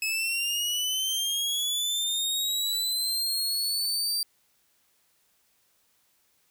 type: linear sweep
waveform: sawtooth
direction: up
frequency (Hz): 2576 to 4699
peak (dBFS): -23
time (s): 0.02-4.23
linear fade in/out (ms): 2
effects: white hiss -68 dBFS RMS until 6.5 s